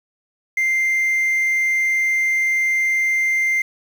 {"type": "tone", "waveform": "sine", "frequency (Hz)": 2093, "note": "C7", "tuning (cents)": 0, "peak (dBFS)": -13, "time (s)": [0.57, 3.62], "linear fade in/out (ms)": 5, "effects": ["tanh soft clip ceiling -15 dBFS", "7-bit"]}